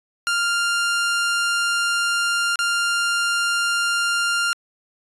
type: tone with dropouts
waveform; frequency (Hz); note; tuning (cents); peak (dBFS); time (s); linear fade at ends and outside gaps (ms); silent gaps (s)
sawtooth; 1396.9; F6; 0; -15; 0.27-4.53; 0; 2.557-2.59
effects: resampled to 24000 Hz